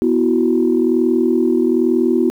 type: chord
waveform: sine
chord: B suspended fourth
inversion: none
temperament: just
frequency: 246.9 / 329.3 / 370.4 Hz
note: B3 / E4 / F#4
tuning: 0 / -2 / +2 cents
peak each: -16 dBFS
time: 0.02-2.3 s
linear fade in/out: 0 ms
effects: tanh soft clip ceiling -3 dBFS + 8-bit